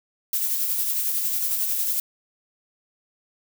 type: noise with tremolo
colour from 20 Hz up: violet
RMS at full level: -23 dBFS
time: 0.33-2 s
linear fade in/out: 2 ms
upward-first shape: sine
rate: 11 Hz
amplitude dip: 35%
effects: none